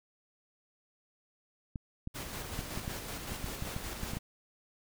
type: clicks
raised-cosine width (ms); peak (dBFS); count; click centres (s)
5; -25; 12; 1.758 / 2.074 / 2.591 / 2.775 / 2.879 / 3.32 / 3.443 / 3.624 / 3.764 / 4.033 / 4.135 / 4.17
type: noise with tremolo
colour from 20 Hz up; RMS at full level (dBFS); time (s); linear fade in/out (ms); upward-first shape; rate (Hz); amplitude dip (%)
pink; -40; 2.14-4.19; 20; square; 5.3; 30
effects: none